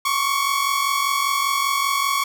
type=tone pair together; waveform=sawtooth; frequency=1091 / 1136.1 Hz; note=C#6 / C#6; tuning=-28 / +42 cents; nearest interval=minor second; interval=70 cents; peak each=-18 dBFS; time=0.05-2.24 s; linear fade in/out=5 ms; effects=none

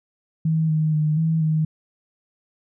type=tone with pitch steps; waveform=sine; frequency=159.7 / 155.9 / 153 / 161.3 / 156.6 Hz; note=D#3 / D#3 / D#3 / E3 / D#3; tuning=+45 / +4 / -29 / -37 / +11 cents; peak=-17 dBFS; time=0.45-1.65 s; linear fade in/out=5 ms; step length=240 ms; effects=none

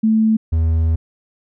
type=tone pair in turn; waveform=sine / triangle; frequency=220 / 81.06 Hz; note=A3 / E2; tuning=0 / -29 cents; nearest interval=octave + perfect fourth; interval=1729 cents; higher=first; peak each=-11 dBFS; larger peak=neither; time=0.03-0.37 / 0.52-0.96 s; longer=second; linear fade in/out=10 ms; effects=none

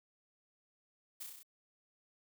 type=noise with echo; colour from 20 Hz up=blue; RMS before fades=-44 dBFS; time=1.2-1.24 s; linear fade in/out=10 ms; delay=32 ms; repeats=6; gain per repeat=-2 dB; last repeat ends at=1.432 s; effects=none

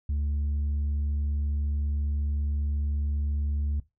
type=tone; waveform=sine; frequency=72.7 Hz; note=D2; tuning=17 cents flat; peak=-22 dBFS; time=0.09-3.8 s; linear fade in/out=5 ms; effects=noise-tail reverb RT60 0.2 s tail -20 dB re dry + tanh soft clip ceiling -24 dBFS

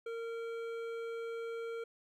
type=tone with hard clipping; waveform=triangle; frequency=460 Hz; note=A#4; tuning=23 cents flat; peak=-40 dBFS; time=0.06-1.84 s; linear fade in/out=5 ms; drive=15 dB; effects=none

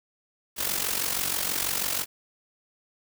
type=noise with amplitude modulation; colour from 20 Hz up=white; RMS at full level=-25 dBFS; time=0.56-2.06 s; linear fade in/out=50 ms; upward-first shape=sine; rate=46.2 Hz; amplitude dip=70%; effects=none

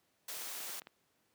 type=high-pass noise; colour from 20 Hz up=white; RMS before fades=-43 dBFS; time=0.28-0.8 s; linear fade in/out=5 ms; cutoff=360 Hz; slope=12 dB/octave
type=clicks; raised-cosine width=0.3 ms; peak=-33 dBFS; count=7; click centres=0.368 / 0.42 / 0.472 / 0.605 / 0.695 / 0.819 / 0.871 s
effects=pink hiss -75 dBFS RMS until 1.34 s + high-pass 150 Hz 12 dB/octave

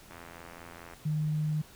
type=click train; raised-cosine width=0.5 ms; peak=-31 dBFS; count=71; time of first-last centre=0.11-0.935 s; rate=84.8 Hz
type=tone; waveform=sine; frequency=153.1 Hz; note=D#3; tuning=28 cents flat; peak=-27 dBFS; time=1.05-1.62 s; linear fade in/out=10 ms
effects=pink hiss -54 dBFS RMS until 1.75 s

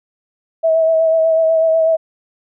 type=tone with vibrato; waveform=sine; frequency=647 Hz; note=E5; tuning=32 cents flat; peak=-10 dBFS; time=0.63-1.97 s; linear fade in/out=20 ms; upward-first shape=sine; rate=8.1 Hz; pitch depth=23 cents each way; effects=none

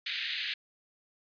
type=band-pass noise; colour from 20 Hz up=white; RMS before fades=-35 dBFS; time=0.06-0.54 s; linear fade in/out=5 ms; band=1700 to 4200 Hz; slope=48 dB/octave; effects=resampled to 11025 Hz

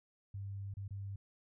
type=tone with dropouts; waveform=sine; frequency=99 Hz; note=G2; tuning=18 cents sharp; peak=-40 dBFS; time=0.34-1.16 s; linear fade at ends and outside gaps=5 ms; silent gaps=0.74-0.769 / 0.88-0.907 s; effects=none

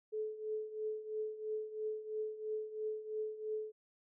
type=tone with tremolo; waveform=sine; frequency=431.6 Hz; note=A4; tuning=33 cents flat; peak=-34 dBFS; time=0.12-3.72 s; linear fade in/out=20 ms; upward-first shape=triangle; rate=3 Hz; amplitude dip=80%; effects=none

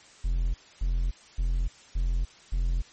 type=tone bursts; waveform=triangle; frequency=43 Hz; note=F1; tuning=26 cents flat; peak=-21 dBFS; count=5; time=0.24-2.82 s; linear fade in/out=10 ms; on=300 ms; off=270 ms; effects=white hiss -53 dBFS RMS until 2.92 s + MP3 32 kbps

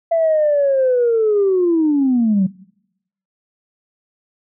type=linear sweep; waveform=sine; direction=down; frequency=672 to 180.8 Hz; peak=-11 dBFS; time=0.11-2.47 s; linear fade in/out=10 ms; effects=noise-tail reverb RT60 0.8 s tail -22 dB re dry + tanh soft clip ceiling -8 dBFS

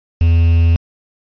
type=tone with quantisation; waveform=triangle; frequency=83.5 Hz; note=E2; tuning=23 cents sharp; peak=-6 dBFS; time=0.21-0.76 s; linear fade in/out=0 ms; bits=5; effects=resampled to 11025 Hz

